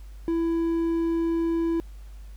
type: tone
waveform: triangle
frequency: 332.3 Hz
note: E4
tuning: 14 cents sharp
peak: -20 dBFS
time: 0.28-1.8 s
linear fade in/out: 0 ms
effects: added 50 Hz sine -39 dBFS peak until 2.36 s + pink hiss -59 dBFS RMS until 2.36 s